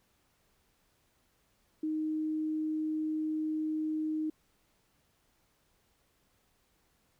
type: tone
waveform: sine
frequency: 311.1 Hz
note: D#4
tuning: in tune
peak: -30 dBFS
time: 1.83-4.3 s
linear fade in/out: 5 ms
effects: pink hiss -72 dBFS RMS until 7.19 s